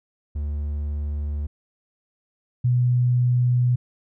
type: tone pair in turn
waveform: triangle / sine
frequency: 73.42 / 123.48 Hz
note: D2 / B2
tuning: 0 / 0 cents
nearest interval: major sixth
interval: 900 cents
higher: second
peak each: -22 / -16 dBFS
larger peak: second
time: 0.35-1.47 / 2.64-3.76 s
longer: neither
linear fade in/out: 10 ms
effects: none